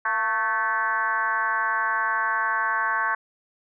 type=tone with frequency modulation; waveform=sine; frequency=1318.5 Hz; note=E6; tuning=in tune; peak=-21 dBFS; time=0.05-3.15 s; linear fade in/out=5 ms; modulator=212 Hz; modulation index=2.1; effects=none